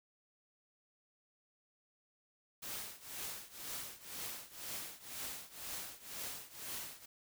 white noise with tremolo, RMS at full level -42 dBFS, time 2.62-7.06 s, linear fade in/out 10 ms, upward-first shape triangle, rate 2 Hz, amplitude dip 90%, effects none

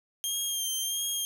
15% pulse tone with vibrato, 3197 Hz, G7, 33 cents sharp, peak -22 dBFS, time 0.24-1.25 s, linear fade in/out 0 ms, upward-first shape sine, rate 1.5 Hz, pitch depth 34 cents each way, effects 9-bit

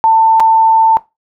sine tone with dropouts, 893 Hz, A5, 25 cents sharp, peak -5 dBFS, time 0.04-0.97 s, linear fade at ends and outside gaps 0 ms, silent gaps 0.398-0.403 s, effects noise-tail reverb RT60 0.2 s tail -17 dB re dry

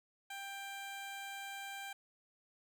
15% pulse tone, 790 Hz, G5, 13 cents sharp, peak -37 dBFS, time 0.3-1.93 s, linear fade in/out 5 ms, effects none

